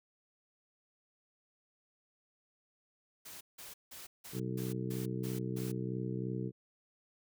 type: noise bursts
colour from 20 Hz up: white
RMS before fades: -49 dBFS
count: 8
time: 3.25-5.72 s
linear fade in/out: 10 ms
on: 160 ms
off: 170 ms
type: harmonic tone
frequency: 63.1 Hz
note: B1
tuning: 38 cents sharp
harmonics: 2 / 3 / 4 / 5 / 6 / 7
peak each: -38 / -40 / -49 / -43 / -44 / -45 dBFS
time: 4.32-6.52 s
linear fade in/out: 50 ms
effects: none